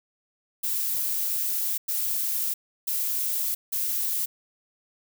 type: noise bursts at uneven times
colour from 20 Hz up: violet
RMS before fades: -27 dBFS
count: 4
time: 0.63-1.78 / 1.88-2.54 / 2.87-3.55 / 3.72-4.26 s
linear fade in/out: 10 ms
effects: none